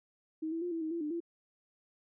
sine tone with pitch steps, 316.3 / 329.2 / 352.7 / 329.7 / 315.5 / 338.1 / 299.9 / 338.9 Hz, D#4 / E4 / F4 / E4 / D#4 / E4 / D4 / E4, +29 / -2 / +17 / 0 / +24 / +44 / +36 / +48 cents, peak -33 dBFS, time 0.42-1.204 s, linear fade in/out 10 ms, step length 98 ms, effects none

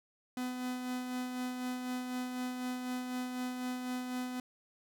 45% pulse tone with tremolo, 251.2 Hz, B3, 30 cents sharp, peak -34 dBFS, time 0.37-4.4 s, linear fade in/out 2 ms, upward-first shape sine, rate 4 Hz, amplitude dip 40%, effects none

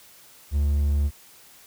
triangle tone, 72.2 Hz, D2, 29 cents flat, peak -17 dBFS, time 0.51-1.11 s, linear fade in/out 50 ms, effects white hiss -51 dBFS RMS until 1.66 s

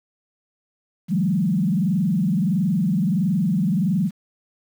sine tone with frequency modulation, 185 Hz, F#3, in tune, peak -17 dBFS, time 1.08-4.11 s, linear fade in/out 50 ms, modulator 21.5 Hz, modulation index 1.4, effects 8-bit

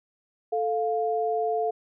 sine tone pair together, 440 / 701.9 Hz, A4 / F5, 0 / +9 cents, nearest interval minor sixth, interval 809 cents, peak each -26 dBFS, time 0.52-1.71 s, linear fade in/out 10 ms, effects none

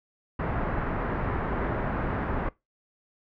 pink low-pass noise, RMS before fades -29 dBFS, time 0.39-2.49 s, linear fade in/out 5 ms, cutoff 1700 Hz, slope 24 dB/octave, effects noise-tail reverb RT60 0.2 s tail -21 dB re dry

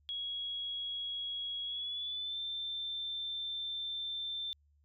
sine tone with pitch glide, 3322 to 3560 Hz, G#7 to A7, 0 to +20 cents, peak -36 dBFS, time 0.09-4.53 s, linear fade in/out 0 ms, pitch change +120 cents, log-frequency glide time 1.64-2.39 s, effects added 73 Hz sine -66 dBFS peak until 4.84 s

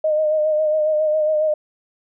sine tone with vibrato, 616 Hz, D#5, 17 cents flat, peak -15 dBFS, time 0.04-1.54 s, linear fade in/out 5 ms, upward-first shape sine, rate 7.3 Hz, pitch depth 33 cents each way, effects none

